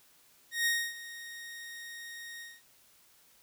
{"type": "tone with ADSR envelope", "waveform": "sawtooth", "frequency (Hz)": 1864.7, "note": "A#6", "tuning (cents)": 0, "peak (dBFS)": -22, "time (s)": [0.51, 2.62], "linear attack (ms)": 150, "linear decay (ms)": 270, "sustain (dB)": -17, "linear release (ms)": 210, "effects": ["white hiss -63 dBFS RMS until 3.42 s"]}